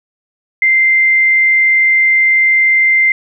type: tone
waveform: sine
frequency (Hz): 2087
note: C7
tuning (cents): -5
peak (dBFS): -7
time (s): 0.62-3.12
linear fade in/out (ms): 2
effects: none